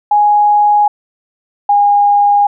sine tone pair in turn, 830.6 / 816.3 Hz, G#5 / G#5, 0 / -30 cents, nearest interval unison, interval 30 cents, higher first, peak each -6 dBFS, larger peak neither, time 0.11-0.88 / 1.69-2.47 s, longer second, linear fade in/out 5 ms, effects none

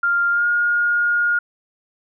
sine tone with pitch glide, 1397 to 1426.4 Hz, F6 to F6, 0 to +36 cents, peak -15 dBFS, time 0.03-1.39 s, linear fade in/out 5 ms, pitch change +36 cents, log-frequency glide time 0.31-0.46 s, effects none

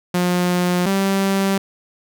sawtooth tone pair in turn, 178.3 / 194.91 Hz, F3 / G3, +36 / -10 cents, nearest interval major second, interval 154 cents, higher second, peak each -12 dBFS, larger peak neither, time 0.14-0.86 / 0.86-1.58 s, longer neither, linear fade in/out 5 ms, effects none

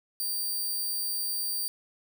5% pulse tone, 4678 Hz, D8, 8 cents flat, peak -22 dBFS, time 0.2-1.68 s, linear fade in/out 0 ms, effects 10-bit

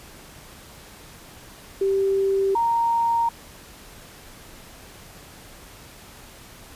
sine tone pair in turn, 390 / 928.7 Hz, G4 / A#5, -9 / -7 cents, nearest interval octave + minor third, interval 1502 cents, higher second, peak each -18 dBFS, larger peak neither, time 1.81-2.55 / 2.55-3.29 s, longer neither, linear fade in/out 5 ms, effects pink hiss -45 dBFS RMS until 6.75 s + resampled to 32000 Hz

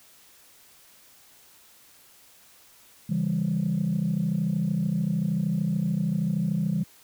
sine chord, C# diminished, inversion none, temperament just, 138.59 / 166.31 / 199.57 Hz, C#3 / E3 / G3, 0 / +16 / +31 cents, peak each -30 / -25 / -26 dBFS, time 3.09-6.84 s, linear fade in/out 10 ms, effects tanh soft clip ceiling -17 dBFS + white hiss -55 dBFS RMS until 7.03 s

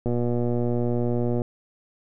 click train, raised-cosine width 2 ms, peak -13 dBFS, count 164, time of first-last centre 0.06-1.418 s, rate 120 Hz, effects none

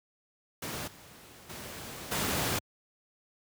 pink noise with level steps, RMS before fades -37 / -52 / -42 / -30 dBFS, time 0.62-2.59 s, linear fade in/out 5 ms, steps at 0.87 / 1.49 / 2.11 s, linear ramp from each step 10 ms, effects high-pass 80 Hz 12 dB/octave

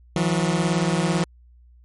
sawtooth beating tone pair, 161.9 / 179.9 Hz, E3 / F#3, -31 / -48 cents, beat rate 18 Hz, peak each -18 dBFS, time 0.16-1.24 s, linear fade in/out 2 ms, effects added 60 Hz sine -48 dBFS peak until 1.84 s + MP3 48 kbps

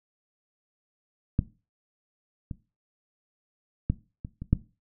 clicks, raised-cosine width 5 ms, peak -9 / -22 / -11 / -23 / -23 / -7 dBFS, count 6, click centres 1.391 / 2.512 / 3.9 / 4.249 / 4.42 / 4.53 s, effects noise-tail reverb RT60 0.3 s tail -17 dB re dry

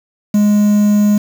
triangle tone with quantisation, 207.7 Hz, G#3, in tune, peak -6 dBFS, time 0.34-1.18 s, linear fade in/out 5 ms, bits 5, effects none

